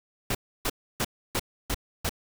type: noise bursts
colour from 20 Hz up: pink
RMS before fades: -27 dBFS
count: 6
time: 0.3-2.094 s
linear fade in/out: 5 ms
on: 49 ms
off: 300 ms
effects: none